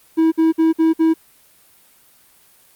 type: tone bursts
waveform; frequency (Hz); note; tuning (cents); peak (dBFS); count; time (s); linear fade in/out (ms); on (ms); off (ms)
triangle; 323.2; E4; -34; -9; 5; 0.17-1.14; 20; 150; 55
effects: white hiss -52 dBFS RMS until 2.75 s + Opus 32 kbps